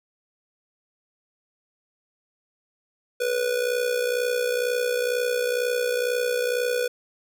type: tone with amplitude modulation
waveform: square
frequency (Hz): 490.8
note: B4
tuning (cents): -11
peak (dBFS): -20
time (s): 3.2-6.88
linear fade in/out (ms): 10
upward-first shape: sine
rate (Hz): 62.1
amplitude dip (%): 65
effects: none